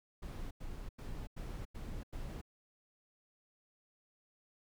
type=noise bursts; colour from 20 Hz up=brown; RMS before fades=-43 dBFS; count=6; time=0.22-2.415 s; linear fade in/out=10 ms; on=290 ms; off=91 ms; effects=none